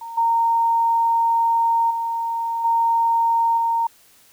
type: tone with level steps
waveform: sine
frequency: 922 Hz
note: A#5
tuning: 19 cents flat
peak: -30 / -15 / -21 / -15 / -17 dBFS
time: 0.01-3.87 s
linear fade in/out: 5 ms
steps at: 0.17 / 1.9 / 2.64 / 3.57 s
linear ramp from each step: 10 ms
effects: white hiss -53 dBFS RMS until 4.32 s